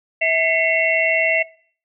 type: tone cluster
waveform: sine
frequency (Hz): 650 / 2019 / 2188 / 2717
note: E5 / B6 / C#7 / F7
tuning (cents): -24 / +38 / -23 / -48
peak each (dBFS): -21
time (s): 0.21-1.43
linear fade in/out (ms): 10
effects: noise-tail reverb RT60 0.5 s tail -20 dB re dry